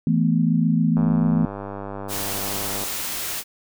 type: chord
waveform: sine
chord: E suspended fourth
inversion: none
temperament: equal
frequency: 164.81 / 220 / 246.9 Hz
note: E3 / A3 / B3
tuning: 0 / 0 / 0 cents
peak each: -19 / -21 / -22 dBFS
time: 0.07-1.45 s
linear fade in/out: 2 ms
type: click train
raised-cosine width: 1 ms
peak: -18 dBFS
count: 187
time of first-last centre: 0.97-2.836 s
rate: 99.7 Hz
type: noise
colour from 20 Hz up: white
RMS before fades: -28 dBFS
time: 2.08-3.44 s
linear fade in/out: 50 ms
effects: none